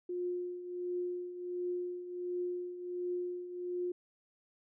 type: tone with tremolo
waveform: sine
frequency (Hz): 356.5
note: F4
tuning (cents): +36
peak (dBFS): -32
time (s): 0.09-3.92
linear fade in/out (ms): 5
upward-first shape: triangle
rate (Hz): 1.4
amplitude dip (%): 70
effects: none